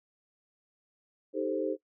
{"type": "chord", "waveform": "sine", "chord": "A half-diminished seventh", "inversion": "second", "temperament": "equal", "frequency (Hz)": [311.1, 392, 440, 523.3], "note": ["Eb4", "G4", "A4", "C5"], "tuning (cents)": [0, 0, 0, 0], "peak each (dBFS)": -34, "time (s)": [1.33, 1.77], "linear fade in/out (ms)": 50, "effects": ["noise-tail reverb RT60 0.1 s tail -19 dB re dry"]}